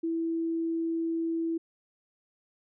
sine tone, 329.6 Hz, E4, in tune, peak -27 dBFS, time 0.03-1.58 s, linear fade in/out 10 ms, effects none

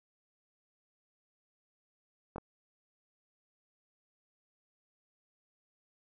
clicks, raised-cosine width 1 ms, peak -26 dBFS, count 2, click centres 2.36 / 2.382 s, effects none

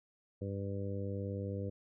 harmonic tone, 99 Hz, G2, 18 cents sharp, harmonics 1 / 2 / 3 / 4 / 5 / 6, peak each -38 / -43 / -46 / -47 / -43 / -53 dBFS, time 0.41-1.7 s, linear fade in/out 10 ms, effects none

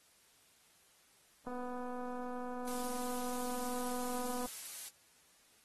click train, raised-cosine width 1 ms, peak -31 dBFS, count 742, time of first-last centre 1.47-4.458 s, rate 248 Hz
blue noise, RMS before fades -44 dBFS, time 2.67-4.89 s, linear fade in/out 5 ms
effects white hiss -67 dBFS RMS until 5.64 s + AAC 32 kbps

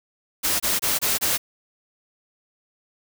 white noise bursts, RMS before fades -22 dBFS, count 5, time 0.43-1.38 s, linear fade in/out 20 ms, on 170 ms, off 25 ms, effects none

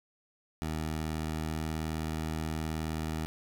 15% pulse tone with pitch glide, 78.5 to 78.95 Hz, D#2 to D#2, +16 to +26 cents, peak -26 dBFS, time 0.62-3.26 s, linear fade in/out 0 ms, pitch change +10 cents, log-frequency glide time 1.42-1.67 s, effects none

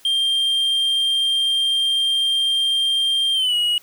triangle tone with pitch glide, 3184 to 2903 Hz, G7 to F#7, +26 to -34 cents, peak -15 dBFS, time 0.05-3.78 s, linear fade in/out 2 ms, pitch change -160 cents, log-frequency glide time 3.34-3.55 s, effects white hiss -51 dBFS RMS until 3.82 s

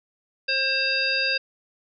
harmonic tone, 533 Hz, C5, 32 cents sharp, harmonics 1 / 3 / 5 / 7 / 9, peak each -32 / -27 / -25 / -31 / -26 dBFS, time 0.48-1.38 s, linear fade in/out 10 ms, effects none

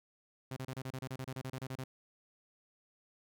sawtooth tone bursts, 130.81 Hz, C3, in tune, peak -35 dBFS, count 16, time 0.51-1.84 s, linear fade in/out 5 ms, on 55 ms, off 30 ms, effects none

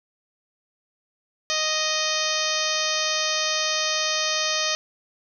harmonic tone with a mistuned harmonic, 622.3 Hz, D#5, in tune, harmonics 1 / 2 / 3 / 4 / 5 / 6 / 7 / 8 / 9 / 10, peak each -31 / -31 / -31 / -31 / -31 / -31 / -31 / -31 / -31 / -31 dBFS, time 1.5-4.75 s, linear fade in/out 0 ms, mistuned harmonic 6, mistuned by -29 cents, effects none

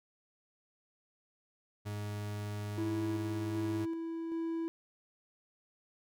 40% pulse tone, 103.8 Hz, G#2, in tune, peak -36 dBFS, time 1.85-3.86 s, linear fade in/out 20 ms
triangle tone with tremolo, 329.6 Hz, E4, in tune, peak -31 dBFS, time 2.78-4.68 s, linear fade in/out 0 ms, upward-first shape square, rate 1.3 Hz, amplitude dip 30%
effects none

